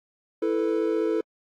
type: chord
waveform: triangle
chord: E suspended fourth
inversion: none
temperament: just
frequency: 329.6 / 439.5 / 494.4 Hz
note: E4 / A4 / B4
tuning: 0 / -2 / +2 cents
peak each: -24 / -23 / -28 dBFS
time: 0.42-1.21 s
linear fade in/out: 5 ms
effects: AAC 48 kbps